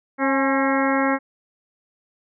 harmonic tone with a mistuned harmonic, 270 Hz, C#4, 45 cents flat, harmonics 1 / 2 / 3 / 4 / 5 / 6 / 7 / 8, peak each -21 / -24 / -26 / -27 / -28 / -29 / -29 / -30 dBFS, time 0.18-1.19 s, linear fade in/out 50 ms, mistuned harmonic 3, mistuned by +43 cents, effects none

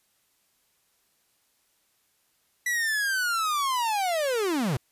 45% pulse linear sweep, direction down, 1975.5 to 110 Hz, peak -24 dBFS, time 2.66-4.77 s, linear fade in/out 5 ms, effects white hiss -69 dBFS RMS until 4.91 s + resampled to 32000 Hz

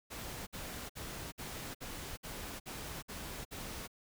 pink noise bursts, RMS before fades -44 dBFS, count 9, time 0.1-3.878 s, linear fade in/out 20 ms, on 370 ms, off 56 ms, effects none

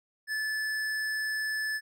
sine tone with hard clipping, 1738 Hz, A6, 22 cents flat, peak -31 dBFS, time 0.27-1.81 s, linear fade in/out 50 ms, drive 12 dB, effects none

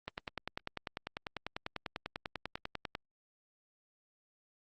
click train, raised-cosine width 0.3 ms, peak -21 dBFS, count 30, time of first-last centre 0.08-2.951 s, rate 10.1 Hz, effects Opus 32 kbps

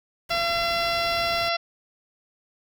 pink noise, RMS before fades -39 dBFS, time 0.29-1.49 s, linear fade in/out 5 ms
harmonic tone, 680 Hz, F5, 46 cents flat, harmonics 1 / 2 / 3 / 4 / 5 / 6 / 7 / 8, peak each -26 / -29 / -31 / -32 / -33 / -34 / -34 / -35 dBFS, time 0.3-1.57 s, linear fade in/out 10 ms
effects none

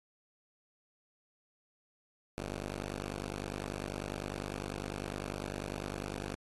5% pulse tone pair together, 49.99 / 85.6 Hz, G1 / F2, +35 / -34 cents, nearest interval major sixth, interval 931 cents, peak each -27 / -35 dBFS, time 2.38-6.35 s, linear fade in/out 0 ms, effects AAC 32 kbps

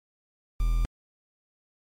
triangle tone with quantisation, 41.2 Hz, E1, in tune, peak -19 dBFS, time 0.6-0.85 s, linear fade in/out 0 ms, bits 7, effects MP3 64 kbps

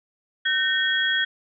sine tone cluster, 1531 / 1831 / 3300 Hz, G6 / A#6 / G#7, -41 / -32 / -12 cents, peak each -24 dBFS, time 0.45-1.25 s, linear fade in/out 10 ms, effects none

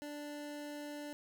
25% pulse tone, 293.7 Hz, D4, in tune, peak -39 dBFS, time 0.02-1.13 s, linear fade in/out 0 ms, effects none

